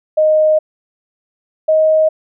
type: tone pair in turn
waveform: sine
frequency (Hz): 620 / 627.9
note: D#5 / D#5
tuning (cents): -6 / +16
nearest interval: unison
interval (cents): 22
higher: second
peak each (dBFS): -8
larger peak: neither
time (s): 0.17-0.59 / 1.68-2.09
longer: first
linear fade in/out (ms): 10
effects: none